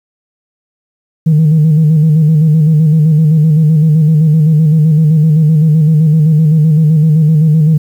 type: tone with vibrato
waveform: sine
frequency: 155.56 Hz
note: D#3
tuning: in tune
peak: -3 dBFS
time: 1.26-7.78 s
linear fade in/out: 10 ms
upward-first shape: square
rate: 7.8 Hz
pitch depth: 54 cents each way
effects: tanh soft clip ceiling -2 dBFS + 7-bit